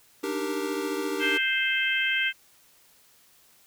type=chord; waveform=square; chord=Eb major seventh; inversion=third; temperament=equal with one note detuned; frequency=293.7 / 308.1 / 392 / 466.2 Hz; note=D4 / Eb4 / G4 / Bb4; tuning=0 / -17 / 0 / 0 cents; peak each=-34 / -36 / -32 / -35 dBFS; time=0.23-1.38 s; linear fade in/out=10 ms
type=harmonic tone; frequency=523.3 Hz; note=C5; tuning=in tune; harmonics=3 / 4 / 5 / 6; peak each=-27 / -28 / -29 / -30 dBFS; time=1.19-2.33 s; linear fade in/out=50 ms
effects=white hiss -59 dBFS RMS until 3.66 s